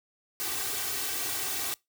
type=noise with comb filter; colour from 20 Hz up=white; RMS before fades=-32 dBFS; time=0.4-1.74 s; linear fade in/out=0 ms; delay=2.6 ms; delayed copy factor=+0.85; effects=noise-tail reverb RT60 0.2 s tail -24 dB re dry + high-pass 80 Hz 12 dB/octave